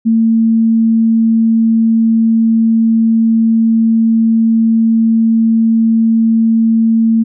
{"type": "tone", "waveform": "sine", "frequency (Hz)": 225.6, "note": "A3", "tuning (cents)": 44, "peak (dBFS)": -7, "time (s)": [0.05, 7.24], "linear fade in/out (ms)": 20, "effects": []}